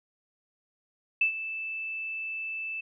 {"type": "tone with ADSR envelope", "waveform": "sine", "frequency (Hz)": 2637, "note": "E7", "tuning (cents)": 0, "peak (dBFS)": -19, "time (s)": [1.21, 2.81], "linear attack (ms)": 5, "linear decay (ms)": 100, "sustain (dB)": -13, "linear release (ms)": 10, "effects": []}